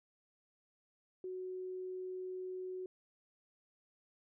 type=tone; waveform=sine; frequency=370 Hz; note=F#4; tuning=in tune; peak=-40 dBFS; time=1.24-2.86 s; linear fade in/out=2 ms; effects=none